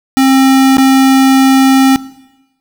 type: tone with dropouts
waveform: square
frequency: 266.5 Hz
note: C4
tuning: 32 cents sharp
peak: -6 dBFS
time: 0.17-1.96 s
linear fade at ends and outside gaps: 0 ms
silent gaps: 0.769-0.782 s
effects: noise-tail reverb RT60 1.0 s tail -18 dB re dry